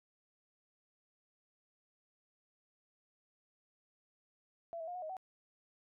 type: tone with pitch steps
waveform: sine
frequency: 673 / 648 / 710 / 728 / 627 / 753 Hz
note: E5 / E5 / F5 / F#5 / D#5 / F#5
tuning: +36 / -30 / +28 / -28 / +13 / +30 cents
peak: -40 dBFS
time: 4.73-5.168 s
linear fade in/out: 0 ms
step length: 73 ms
effects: none